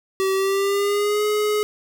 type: tone with pitch glide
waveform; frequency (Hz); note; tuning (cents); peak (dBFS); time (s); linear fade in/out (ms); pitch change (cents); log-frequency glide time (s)
square; 383.9 to 421.1; G4 to G#4; -36 to +24; -19; 0.2-1.63; 0; +160; 0.34-1.24
effects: none